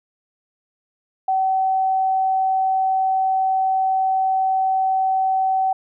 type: tone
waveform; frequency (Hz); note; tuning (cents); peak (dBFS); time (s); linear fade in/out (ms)
sine; 762; G5; -49; -16; 1.28-5.73; 5
effects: none